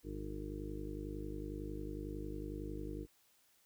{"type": "harmonic tone", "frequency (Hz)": 51, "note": "G#1", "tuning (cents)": -31, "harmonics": [1, 2, 3, 4, 6, 7, 8, 9], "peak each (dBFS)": [-45, -50, -52, -53, -46, -49, -56, -51], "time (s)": [0.03, 3.07], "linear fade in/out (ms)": 50, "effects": ["white hiss -71 dBFS RMS until 3.65 s"]}